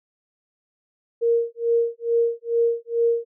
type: tone with tremolo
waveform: sine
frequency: 466.2 Hz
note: A#4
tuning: in tune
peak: -15 dBFS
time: 1.21-3.25 s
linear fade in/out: 20 ms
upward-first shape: sine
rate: 2.3 Hz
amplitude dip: 100%
effects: none